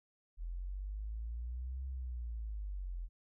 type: linear two-way sweep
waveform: sine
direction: up then down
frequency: 41.09 to 66.4 to 41.09 Hz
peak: -38 dBFS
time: 0.37-3.09 s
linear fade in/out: 50 ms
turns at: 1.86 s
effects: none